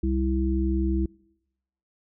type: harmonic tone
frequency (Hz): 65.8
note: C2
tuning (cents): +10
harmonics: 1 / 3 / 5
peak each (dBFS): -24 / -29 / -27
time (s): 0.03-1.06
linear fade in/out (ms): 5
effects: noise-tail reverb RT60 0.9 s tail -26 dB re dry